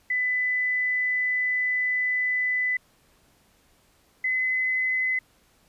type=tone pair in turn; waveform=sine; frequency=2000 / 2028 Hz; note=B6 / B6; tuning=+21 / +45 cents; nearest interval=unison; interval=24 cents; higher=second; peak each=-22 / -22 dBFS; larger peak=neither; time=0.1-2.77 / 4.24-5.19 s; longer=first; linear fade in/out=5 ms; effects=pink hiss -62 dBFS RMS until 5.68 s + resampled to 32000 Hz